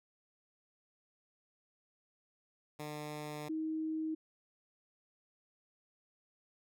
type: tone pair in turn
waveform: 10% pulse / sine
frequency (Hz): 150.1 / 315.8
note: D3 / D#4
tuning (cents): +38 / +26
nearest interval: octave + minor second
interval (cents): 1288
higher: second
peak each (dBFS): -33 / -34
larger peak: first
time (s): 2.79-3.49 / 3.49-4.15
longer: first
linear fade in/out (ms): 10
effects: none